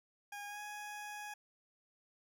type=tone with pitch glide; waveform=20% pulse; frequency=817 to 833.7 Hz; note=G#5 to G#5; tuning=-29 to +6 cents; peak=-39 dBFS; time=0.32-1.34 s; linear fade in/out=5 ms; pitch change=+35 cents; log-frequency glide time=0.47-0.6 s; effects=none